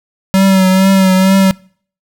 square tone with vibrato, 190.2 Hz, F#3, 48 cents sharp, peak -7 dBFS, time 0.34-1.51 s, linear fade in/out 0 ms, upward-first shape triangle, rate 2.2 Hz, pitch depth 40 cents each way, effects noise-tail reverb RT60 0.5 s tail -24 dB re dry

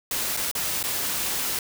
white noise with dropouts, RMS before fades -27 dBFS, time 0.11-1.59 s, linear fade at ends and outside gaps 2 ms, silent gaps 0.367-0.372 / 0.514-0.551 / 0.829-0.838 s, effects none

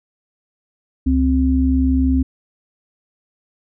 sine tone pair together, 69.3 / 261.6 Hz, C#2 / C4, 0 / 0 cents, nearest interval octave + major seventh, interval 2300 cents, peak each -16 / -15 dBFS, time 1.06-2.23 s, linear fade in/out 10 ms, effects none

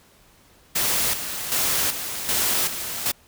white noise with tremolo, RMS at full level -22 dBFS, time 0.75-3.12 s, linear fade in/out 10 ms, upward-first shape square, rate 1.3 Hz, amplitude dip 60%, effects pink hiss -55 dBFS RMS until 3.27 s

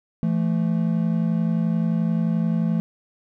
triangle tone pair together, 168.54 / 220 Hz, E3 / A3, +39 / 0 cents, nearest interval perfect fourth, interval 461 cents, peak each -19 / -21 dBFS, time 0.23-2.8 s, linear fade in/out 0 ms, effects none

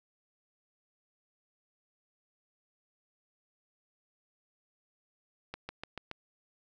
accelerating click train, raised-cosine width 0.3 ms, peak -23 dBFS, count 5, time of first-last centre 5.54-6.114 s, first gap 150 ms, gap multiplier 0.97, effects none

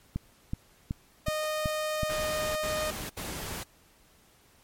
click train, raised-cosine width 5 ms, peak -18 dBFS, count 6, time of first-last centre 0.16-2.033 s, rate 2.67 Hz
sawtooth tone, 616 Hz, D#5, 17 cents flat, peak -25 dBFS, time 1.26-2.91 s, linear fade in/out 10 ms
pink noise bursts, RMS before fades -37 dBFS, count 3, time 2.09-3.636 s, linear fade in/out 10 ms, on 470 ms, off 68 ms
effects pink hiss -61 dBFS RMS until 4.63 s + MP3 64 kbps

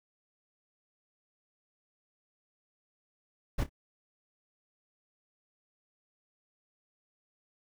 brown noise with echo, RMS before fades -28 dBFS, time 3.58-3.64 s, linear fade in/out 10 ms, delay 28 ms, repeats 2, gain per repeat -14 dB, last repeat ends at 3.696 s, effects none

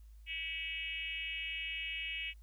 sine tone with frequency modulation, 2584 Hz, E7, 35 cents flat, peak -37 dBFS, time 0.26-2.34 s, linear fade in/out 50 ms, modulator 318 Hz, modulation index 1.4, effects added 53 Hz sine -52 dBFS peak until 2.42 s + white hiss -75 dBFS RMS until 2.42 s

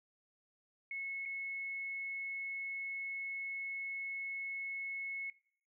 sine tone with dropouts, 2190 Hz, C#7, 22 cents flat, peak -39 dBFS, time 0.91-5.3 s, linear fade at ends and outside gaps 2 ms, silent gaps 1.254-1.258 s, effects noise-tail reverb RT60 0.6 s tail -19 dB re dry

